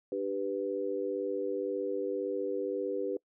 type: chord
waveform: sine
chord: G major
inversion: second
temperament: equal with one note detuned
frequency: 296.7 / 392 / 493.9 Hz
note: D4 / G4 / B4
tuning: +18 / 0 / 0 cents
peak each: -38 / -34 / -34 dBFS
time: 0.12-3.17 s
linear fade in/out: 2 ms
effects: noise-tail reverb RT60 0.1 s tail -24 dB re dry